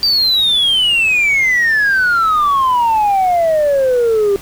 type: exponential sweep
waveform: sine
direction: down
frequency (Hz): 4711 to 392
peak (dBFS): -8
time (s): 0.03-4.36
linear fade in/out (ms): 0
effects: tanh soft clip ceiling -8 dBFS + pink hiss -35 dBFS RMS until 4.41 s